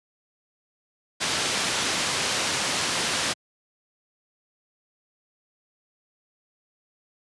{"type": "low-pass noise", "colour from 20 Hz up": "white", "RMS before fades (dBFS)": -26, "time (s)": [1.2, 3.34], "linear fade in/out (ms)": 20, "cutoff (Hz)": 5700, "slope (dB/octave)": 12, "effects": ["high-pass 100 Hz 12 dB/octave", "resampled to 24000 Hz"]}